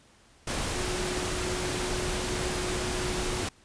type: tone in noise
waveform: sine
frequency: 363.9 Hz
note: F#4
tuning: 29 cents flat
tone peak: -34 dBFS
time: 0.75-3.44 s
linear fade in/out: 5 ms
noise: pink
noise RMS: -31 dBFS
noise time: 0.47-3.49 s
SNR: -6 dB
effects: pink hiss -59 dBFS RMS until 3.64 s + resampled to 22050 Hz